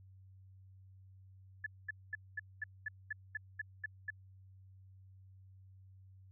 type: tone bursts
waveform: sine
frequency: 1727 Hz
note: A6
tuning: 33 cents flat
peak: -36 dBFS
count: 11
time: 1.64-4.104 s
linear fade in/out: 5 ms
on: 24 ms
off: 220 ms
effects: added 95 Hz sine -56 dBFS peak until 6.31 s